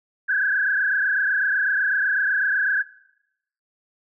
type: tone with frequency modulation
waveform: sine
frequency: 1598 Hz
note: G6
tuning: 33 cents sharp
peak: -18 dBFS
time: 0.28-2.83 s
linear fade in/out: 20 ms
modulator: 28 Hz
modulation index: 3.3
effects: noise-tail reverb RT60 0.8 s tail -20 dB re dry